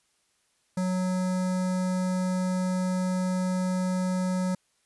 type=tone with notch filter; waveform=square; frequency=184.2 Hz; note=F#3; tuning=7 cents flat; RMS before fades=-27 dBFS; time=0.77-4.55 s; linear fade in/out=5 ms; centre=2900 Hz; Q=0.81; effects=white hiss -70 dBFS RMS until 4.85 s + resampled to 24000 Hz